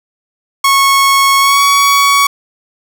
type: tone with pitch glide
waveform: sawtooth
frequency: 1100 to 1125.1 Hz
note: C#6 to C#6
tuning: -14 to +25 cents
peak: -3 dBFS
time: 0.64-2.27 s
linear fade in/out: 5 ms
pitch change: +39 cents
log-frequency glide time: 1.39-1.62 s
effects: none